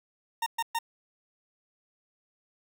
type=tone bursts; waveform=40% pulse; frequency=920 Hz; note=A#5; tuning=23 cents flat; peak=-26 dBFS; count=3; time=0.42-0.789 s; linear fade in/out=5 ms; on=43 ms; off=120 ms; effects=9-bit